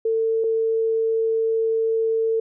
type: tone pair in turn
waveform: sine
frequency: 448.7 / 448.7 Hz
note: A4 / A4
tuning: +34 / +34 cents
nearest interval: unison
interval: 0 cents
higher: neither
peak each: -18 dBFS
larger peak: neither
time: 0.05-0.44 / 0.44-2.4 s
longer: second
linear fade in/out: 5 ms
effects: none

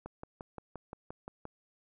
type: click train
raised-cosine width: 1 ms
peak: -28 dBFS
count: 9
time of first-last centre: 0.06-1.454 s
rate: 5.74 Hz
effects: none

